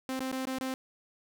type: tone with dropouts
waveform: sawtooth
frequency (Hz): 261.6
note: C4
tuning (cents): 0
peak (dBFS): -28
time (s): 0.09-0.74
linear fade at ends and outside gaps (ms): 0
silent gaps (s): 0.193-0.205 / 0.316-0.326 / 0.454-0.471 / 0.585-0.61
effects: none

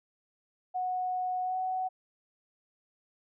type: tone with pitch glide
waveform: sine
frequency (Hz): 735 to 746.1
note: F#5 to F#5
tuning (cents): -12 to +14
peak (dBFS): -29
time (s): 0.74-1.89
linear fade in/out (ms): 20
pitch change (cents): +26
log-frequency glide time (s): 1.43-1.57
effects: none

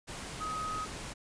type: tone in noise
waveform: sine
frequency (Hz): 1261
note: D#6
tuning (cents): +23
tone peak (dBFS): -34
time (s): 0.4-0.86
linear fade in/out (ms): 20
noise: pink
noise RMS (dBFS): -42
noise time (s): 0.07-1.14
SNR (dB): +5
effects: resampled to 22050 Hz

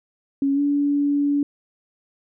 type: tone with pitch glide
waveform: sine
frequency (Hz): 276.8 to 286.6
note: C#4 to D4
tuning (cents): -2 to -42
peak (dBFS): -17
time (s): 0.42-1.43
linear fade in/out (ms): 2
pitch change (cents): +60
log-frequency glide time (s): 0.54-0.6
effects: none

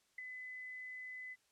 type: tone with ADSR envelope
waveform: sine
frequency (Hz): 2013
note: B6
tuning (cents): +33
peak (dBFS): -39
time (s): 0.18-1.36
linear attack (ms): 6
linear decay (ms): 6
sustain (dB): -6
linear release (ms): 38
effects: white hiss -75 dBFS RMS until 1.51 s + low-pass 9000 Hz 12 dB/octave

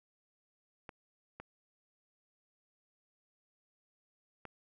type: clicks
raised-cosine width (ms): 0.5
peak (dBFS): -30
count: 3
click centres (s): 0.892 / 1.4 / 4.453
effects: none

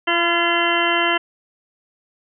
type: harmonic tone with a mistuned harmonic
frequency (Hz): 342.4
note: F4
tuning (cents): -34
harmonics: 1 / 2 / 3 / 4 / 5 / 6 / 8 / 9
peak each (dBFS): -24 / -24 / -24 / -24 / -24 / -24 / -24 / -24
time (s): 0.07-1.18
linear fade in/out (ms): 10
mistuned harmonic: 3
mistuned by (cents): -21
effects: none

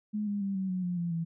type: tone with pitch steps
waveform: sine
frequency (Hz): 210.7 / 203.6 / 196.82 / 190.22 / 183.85 / 177.69 / 171.74 / 165.98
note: G#3 / G#3 / G3 / F#3 / F#3 / F3 / F3 / E3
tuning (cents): +25 / -34 / +7 / +48 / -11 / +30 / -29 / +12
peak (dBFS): -29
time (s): 0.13-1.25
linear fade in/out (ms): 20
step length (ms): 140
effects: none

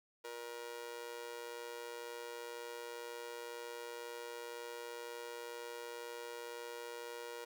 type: tone with amplitude modulation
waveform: sawtooth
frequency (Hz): 474.6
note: A#4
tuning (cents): +31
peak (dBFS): -37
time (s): 0.24-7.45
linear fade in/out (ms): 10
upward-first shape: sine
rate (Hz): 122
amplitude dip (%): 80
effects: 12-bit

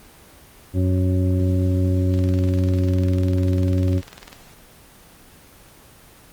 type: harmonic tone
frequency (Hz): 92.2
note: F#2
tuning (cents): -6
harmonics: 1 / 2 / 3 / 4 / 6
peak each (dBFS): -17 / -27 / -24 / -30 / -32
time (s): 0.73-4.02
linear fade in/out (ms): 50
type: click train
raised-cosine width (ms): 0.2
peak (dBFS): -20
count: 45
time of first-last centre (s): 2.14-4.329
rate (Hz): 20.1
effects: pink hiss -47 dBFS RMS until 6.32 s + Opus 24 kbps

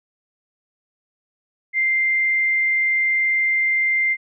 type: tone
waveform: sine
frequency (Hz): 2093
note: C7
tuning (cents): 0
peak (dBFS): -16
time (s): 1.73-4.17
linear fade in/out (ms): 50
effects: none

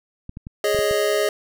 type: clicks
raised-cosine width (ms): 5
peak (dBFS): -21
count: 6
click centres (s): 0.294 / 0.371 / 0.469 / 0.747 / 0.79 / 0.911
type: chord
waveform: square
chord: Ab suspended fourth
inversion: none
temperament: just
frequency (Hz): 415.3 / 553.7 / 623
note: Ab4 / Db5 / Eb5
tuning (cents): 0 / -2 / +2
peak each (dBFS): -22 / -26 / -23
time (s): 0.64-1.29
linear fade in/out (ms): 2
effects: none

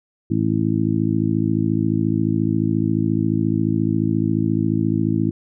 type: harmonic tone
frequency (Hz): 54.3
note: A1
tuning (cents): -22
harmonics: 2 / 3 / 4 / 5 / 6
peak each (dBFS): -23 / -23 / -23 / -23 / -23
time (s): 0.3-5.31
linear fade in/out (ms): 10
effects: none

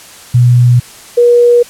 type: tone pair in turn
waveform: sine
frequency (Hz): 122.4 / 480.4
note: B2 / B4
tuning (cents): -15 / -48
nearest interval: 2 octaves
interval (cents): 2367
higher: second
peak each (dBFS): -3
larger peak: neither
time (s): 0.34-0.8 / 1.17-1.63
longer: neither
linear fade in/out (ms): 10
effects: white hiss -34 dBFS RMS until 1.69 s + low-pass 11000 Hz 12 dB/octave

